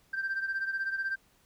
sine beating tone pair, 1568 / 1584 Hz, G6 / G6, 0 / +18 cents, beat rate 16 Hz, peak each -30 / -35 dBFS, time 0.13-1.16 s, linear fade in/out 10 ms, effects tanh soft clip ceiling -26 dBFS + pink hiss -66 dBFS RMS until 1.45 s

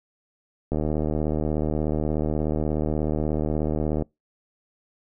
click train, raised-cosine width 2 ms, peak -12 dBFS, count 254, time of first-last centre 0.72-4.023 s, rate 76.6 Hz, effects noise-tail reverb RT60 0.2 s tail -25 dB re dry

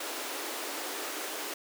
pink high-pass noise, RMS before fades -37 dBFS, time 0-1.54 s, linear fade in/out 5 ms, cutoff 290 Hz, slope 48 dB/octave, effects none

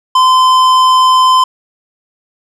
triangle tone with tanh clipping, 1028 Hz, C6, 31 cents flat, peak -7 dBFS, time 0.15-1.44 s, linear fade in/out 5 ms, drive 17 dB, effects none

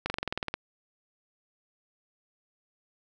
slowing click train, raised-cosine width 0.3 ms, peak -14 dBFS, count 11, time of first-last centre 0.06-0.54 s, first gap 40 ms, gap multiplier 1.04, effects none

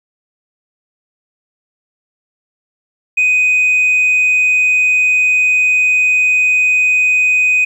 sine tone, 2500 Hz, D#7, 8 cents sharp, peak -7 dBFS, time 3.17-7.65 s, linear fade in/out 10 ms, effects tanh soft clip ceiling -7 dBFS + 8-bit

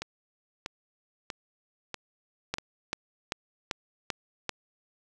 two click trains, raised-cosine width 0.2 ms, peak -17 / -12 dBFS, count 5 / 6, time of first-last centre 0.02-2.584 / 2.54-4.493 s, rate 1.56 / 2.56 Hz, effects none

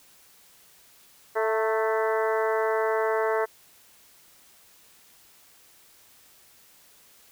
harmonic tone with a mistuned harmonic, 220 Hz, A3, in tune, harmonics 2 / 3 / 4 / 5 / 6 / 7 / 8 / 9, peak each -25 / -29 / -31 / -33 / -35 / -36 / -37 / -38 dBFS, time 1.35-3.46 s, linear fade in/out 20 ms, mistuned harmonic 4, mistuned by +29 cents, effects white hiss -56 dBFS RMS until 7.31 s

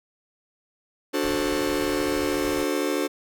45% pulse chord, D dominant seventh, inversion none, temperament just, 293.7 / 367.1 / 440.5 / 528.6 Hz, D4 / F#4 / A4 / C5, 0 / -14 / +2 / +18 cents, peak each -27 / -28 / -30 / -30 dBFS, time 1.13-3.08 s, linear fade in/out 20 ms
pink low-pass noise, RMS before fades -37 dBFS, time 1.22-2.64 s, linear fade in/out 10 ms, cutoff 10000 Hz, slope 12 dB/octave
effects none

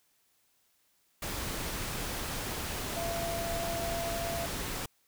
sine tone in noise, 677 Hz, E5, 46 cents sharp, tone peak -34 dBFS, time 2.96-4.46 s, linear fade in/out 5 ms, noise pink, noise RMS -36 dBFS, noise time 1.22-4.86 s, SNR -1 dB, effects white hiss -71 dBFS RMS until 5.07 s

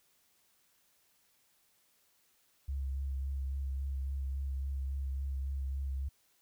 sine tone with vibrato, 67.8 Hz, C#2, 38 cents flat, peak -33 dBFS, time 2.68-6.09 s, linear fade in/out 10 ms, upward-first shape sine, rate 3.6 Hz, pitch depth 23 cents each way, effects white hiss -71 dBFS RMS until 6.41 s

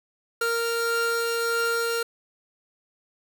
45% pulse tone pair together, 464.4 / 1391.6 Hz, A#4 / F6, -7 / -7 cents, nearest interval octave + perfect fifth, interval 1900 cents, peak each -26 dBFS, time 0.41-2.03 s, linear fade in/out 5 ms, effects none

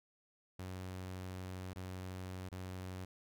sawtooth tone with dropouts, 92.6 Hz, F#2, 2 cents sharp, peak -39 dBFS, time 0.59-3.05 s, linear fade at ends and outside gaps 5 ms, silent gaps 1.733-1.759 / 2.489-2.517 s, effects none

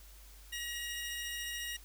sawtooth tone pair together, 1904 / 2849 Hz, A#6 / F7, +36 / +34 cents, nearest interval perfect fifth, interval 698 cents, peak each -37 / -38 dBFS, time 0.52-1.77 s, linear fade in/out 10 ms, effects added 50 Hz sine -53 dBFS peak until 1.84 s + white hiss -59 dBFS RMS until 1.84 s

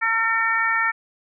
harmonic tone, 452.9 Hz, A#4, 50 cents flat, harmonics 2 / 3 / 4 / 5, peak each -28 / -23 / -21 / -26 dBFS, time 0.01-0.92 s, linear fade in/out 20 ms, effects none

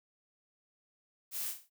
blue noise with echo, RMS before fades -38 dBFS, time 1.31-1.54 s, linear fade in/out 50 ms, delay 32 ms, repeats 5, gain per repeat -6 dB, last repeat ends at 1.7 s, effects none

